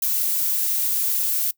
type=noise; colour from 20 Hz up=violet; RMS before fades=-22 dBFS; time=0.02-1.51 s; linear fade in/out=5 ms; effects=noise-tail reverb RT60 0.1 s tail -22 dB re dry